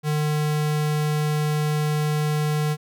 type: tone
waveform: square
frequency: 151 Hz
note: D3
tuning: 48 cents sharp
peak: -21 dBFS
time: 0.03-2.77 s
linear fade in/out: 50 ms
effects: none